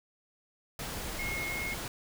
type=tone in noise; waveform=sine; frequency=2161 Hz; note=C#7; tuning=45 cents flat; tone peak=-34 dBFS; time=1.19-1.74 s; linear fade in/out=2 ms; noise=pink; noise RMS=-38 dBFS; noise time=0.79-1.88 s; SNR=+1 dB; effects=none